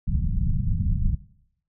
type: low-pass noise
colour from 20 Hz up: pink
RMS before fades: -23 dBFS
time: 0.07-1.15 s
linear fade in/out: 5 ms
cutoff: 190 Hz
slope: 48 dB/octave
effects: noise-tail reverb RT60 0.7 s tail -17 dB re dry